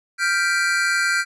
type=chord; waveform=square; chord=G dominant seventh; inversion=third; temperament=equal; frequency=1396.9 / 1568 / 1975.5 / 2349 Hz; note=F6 / G6 / B6 / D7; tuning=0 / 0 / 0 / 0 cents; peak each=-23 / -22 / -28 / -27 dBFS; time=0.18-1.25 s; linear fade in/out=50 ms; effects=resampled to 24000 Hz